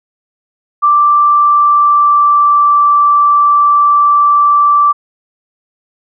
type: tone with pitch glide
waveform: sine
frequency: 1174.7 to 1166.6 Hz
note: D6 to D6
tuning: 0 to -12 cents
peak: -5 dBFS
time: 0.82-4.93 s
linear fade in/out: 20 ms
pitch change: -12 cents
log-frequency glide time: 1.22-2.85 s
effects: none